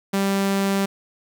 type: tone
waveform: sawtooth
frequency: 196.4 Hz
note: G3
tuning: 4 cents sharp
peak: -15 dBFS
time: 0.13-0.86 s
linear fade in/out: 10 ms
effects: 8-bit